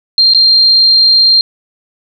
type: tone with dropouts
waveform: sine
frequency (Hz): 4186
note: C8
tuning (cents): 0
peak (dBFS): -4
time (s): 0.18-1.41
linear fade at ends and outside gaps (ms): 1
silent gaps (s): 0.336-0.347
effects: none